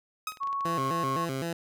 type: tone with exponential decay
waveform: sawtooth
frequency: 1265 Hz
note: D#6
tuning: 28 cents sharp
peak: -24 dBFS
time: 0.27-0.41 s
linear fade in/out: 2 ms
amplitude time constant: 30 ms
type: clicks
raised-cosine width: 0.2 ms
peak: -30 dBFS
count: 11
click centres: 0.321 / 0.372 / 0.433 / 0.473 / 0.529 / 0.608 / 0.689 / 0.797 / 0.849 / 0.879 / 1.005 s
type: tone with pitch glide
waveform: sine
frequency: 1108.7 to 1090.9 Hz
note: C#6 to C#6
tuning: 0 to -28 cents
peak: -28 dBFS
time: 0.4-1.26 s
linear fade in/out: 20 ms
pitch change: -28 cents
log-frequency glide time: 0.71-0.8 s
type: tone with vibrato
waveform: 15% pulse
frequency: 150 Hz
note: D3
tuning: 37 cents sharp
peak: -24 dBFS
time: 0.65-1.53 s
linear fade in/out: 2 ms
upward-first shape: square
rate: 3.9 Hz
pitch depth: 200 cents each way
effects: none